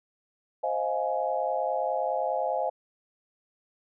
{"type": "chord", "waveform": "sine", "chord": "F minor seventh", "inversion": "second", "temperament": "just", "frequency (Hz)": [523.8, 628.6, 698.5, 838.1], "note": ["C5", "Eb5", "F5", "Ab5"], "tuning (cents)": [2, 18, 0, 16], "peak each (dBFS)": -31, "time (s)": [0.63, 2.7], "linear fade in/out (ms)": 10, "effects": []}